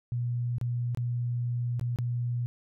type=tone with dropouts; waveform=sine; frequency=120.9 Hz; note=B2; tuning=36 cents flat; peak=-27 dBFS; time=0.12-2.46 s; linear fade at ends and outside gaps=0 ms; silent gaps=0.583-0.613 / 0.948-0.973 / 1.796-1.812 / 1.96-1.987 s; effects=none